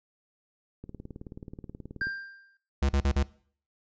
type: click train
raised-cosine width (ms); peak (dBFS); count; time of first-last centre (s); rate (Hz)
3; -28; 24; 0.84-2.07; 18.7
type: tone with exponential decay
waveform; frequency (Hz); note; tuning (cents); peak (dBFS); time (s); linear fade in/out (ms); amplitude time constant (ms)
triangle; 1587; G6; +21; -24; 2.01-2.57; 2; 120
type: tone bursts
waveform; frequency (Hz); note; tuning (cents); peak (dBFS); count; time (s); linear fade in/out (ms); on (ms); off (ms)
square; 69.3; C#2; 0; -23; 4; 2.82-3.231; 5; 72; 41
effects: noise-tail reverb RT60 0.5 s tail -20 dB re dry + resampled to 16000 Hz